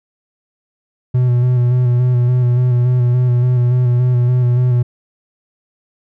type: tone with vibrato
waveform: triangle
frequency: 123.7 Hz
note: B2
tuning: 3 cents sharp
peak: -8 dBFS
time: 1.14-4.83 s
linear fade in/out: 10 ms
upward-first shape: square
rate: 3.5 Hz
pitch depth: 25 cents each way
effects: none